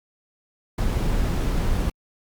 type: noise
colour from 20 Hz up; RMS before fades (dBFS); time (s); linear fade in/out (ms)
brown; -22; 0.78-1.9; 5
effects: Opus 48 kbps